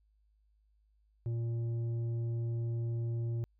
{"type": "tone with tanh clipping", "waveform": "sine", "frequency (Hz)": 116.54, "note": "A#2", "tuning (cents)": 0, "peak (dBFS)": -33, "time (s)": [1.26, 3.44], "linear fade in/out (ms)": 0, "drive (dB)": 7, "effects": ["added 52 Hz sine -67 dBFS peak until 3.59 s"]}